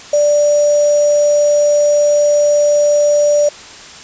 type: tone with sample-and-hold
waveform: sine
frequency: 587.3 Hz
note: D5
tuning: in tune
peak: -8 dBFS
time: 0.13-3.49 s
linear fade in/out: 5 ms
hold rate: 6300 Hz
effects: white hiss -34 dBFS RMS until 4.03 s + resampled to 16000 Hz